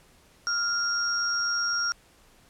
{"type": "tone pair together", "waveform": "sine", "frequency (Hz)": [1398, 5592], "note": ["F6", "F8"], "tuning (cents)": [1, 1], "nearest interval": "2 octaves", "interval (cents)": 2400, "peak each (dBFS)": -27, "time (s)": [0.47, 1.92], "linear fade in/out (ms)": 0, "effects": ["pink hiss -58 dBFS RMS until 2.49 s", "low-pass 12000 Hz 12 dB/octave"]}